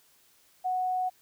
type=tone; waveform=sine; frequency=738 Hz; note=F#5; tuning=5 cents flat; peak=-26 dBFS; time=0.64-1.1 s; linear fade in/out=20 ms; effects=white hiss -63 dBFS RMS until 1.21 s

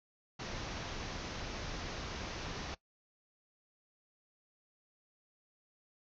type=low-pass noise; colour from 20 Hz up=pink; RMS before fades=-42 dBFS; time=0.39-2.75 s; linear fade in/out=10 ms; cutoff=6400 Hz; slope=96 dB/octave; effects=noise-tail reverb RT60 0.1 s tail -20 dB re dry

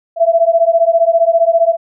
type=beating tone pair; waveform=sine; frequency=660 / 675 Hz; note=E5 / E5; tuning=+2 / +41 cents; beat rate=15 Hz; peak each=-11 dBFS; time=0.16-1.77 s; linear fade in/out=50 ms; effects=none

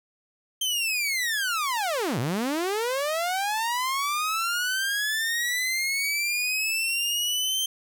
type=linear two-way sweep; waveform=sawtooth; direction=down then up; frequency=3148 to 108.6 to 3148 Hz; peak=-21 dBFS; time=0.61-7.66 s; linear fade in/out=5 ms; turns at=2.19 s; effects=none

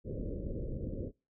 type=low-pass noise; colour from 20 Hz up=pink; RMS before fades=-38 dBFS; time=0.04-1.12 s; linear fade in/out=50 ms; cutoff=570 Hz; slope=96 dB/octave; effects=noise-tail reverb RT60 0.3 s tail -25 dB re dry

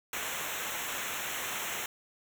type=noise with comb filter; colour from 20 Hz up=pink; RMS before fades=-36 dBFS; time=0.13-1.86 s; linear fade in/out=2 ms; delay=0.21 ms; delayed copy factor=-0.95; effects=none

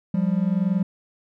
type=tone pair together; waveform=triangle; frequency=176.7 / 197.42 Hz; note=F3 / G3; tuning=+21 / +13 cents; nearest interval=major second; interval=192 cents; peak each=-20 dBFS; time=0.14-0.83 s; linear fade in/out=5 ms; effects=none

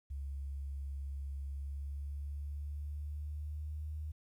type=tone with pitch glide; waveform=sine; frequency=69.3 to 76.45 Hz; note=C#2 to D#2; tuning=0 to -30 cents; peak=-38 dBFS; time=0.1-4.12 s; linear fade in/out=10 ms; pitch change=+170 cents; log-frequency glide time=1.47-3.95 s; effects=12-bit

